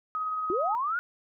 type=tone with tremolo; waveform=sine; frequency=1261 Hz; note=D#6; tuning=23 cents sharp; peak=-27 dBFS; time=0.15-0.75 s; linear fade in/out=0 ms; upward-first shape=sine; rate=18 Hz; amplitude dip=25%
type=linear sweep; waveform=sine; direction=up; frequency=329.6 to 1480 Hz; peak=-26 dBFS; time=0.5-0.99 s; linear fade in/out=0 ms
effects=none

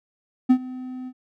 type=tone with ADSR envelope; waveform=triangle; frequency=255 Hz; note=C4; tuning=44 cents flat; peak=-8 dBFS; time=0.49-1.13 s; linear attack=16 ms; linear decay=71 ms; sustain=-21 dB; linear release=56 ms; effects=none

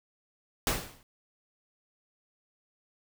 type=noise with exponential decay; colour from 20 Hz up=pink; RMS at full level=-24 dBFS; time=0.67-1.03 s; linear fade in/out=1 ms; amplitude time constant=77 ms; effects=none

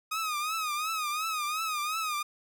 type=tone with vibrato; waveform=sawtooth; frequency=1248 Hz; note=D#6; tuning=5 cents sharp; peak=-26 dBFS; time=0.11-2.23 s; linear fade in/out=10 ms; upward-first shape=triangle; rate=2.8 Hz; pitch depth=110 cents each way; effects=none

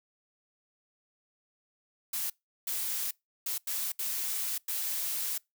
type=noise bursts at uneven times; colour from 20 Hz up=blue; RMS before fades=-33 dBFS; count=6; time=2.13-2.3 / 2.67-3.11 / 3.46-3.58 / 3.67-3.92 / 3.99-4.58 / 4.68-5.38 s; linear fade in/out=5 ms; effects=noise-tail reverb RT60 0.2 s tail -25 dB re dry

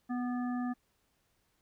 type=harmonic tone with a mistuned harmonic; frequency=246.9 Hz; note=B3; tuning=in tune; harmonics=1 / 3 / 5 / 7; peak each=-32 / -42 / -46 / -49 dBFS; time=0.09-0.74 s; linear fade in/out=20 ms; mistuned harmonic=5; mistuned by=-25 cents; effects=pink hiss -75 dBFS RMS until 1.61 s

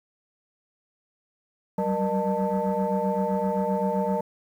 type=tone cluster; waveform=sine; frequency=188.4 / 196.1 / 472.6 / 605 / 888 Hz; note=F#3 / G3 / A#4 / D#5 / A5; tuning=+32 / +1 / +24 / -49 / +16 cents; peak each=-28 dBFS; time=1.78-4.21 s; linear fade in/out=5 ms; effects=tanh soft clip ceiling -16 dBFS + 9-bit

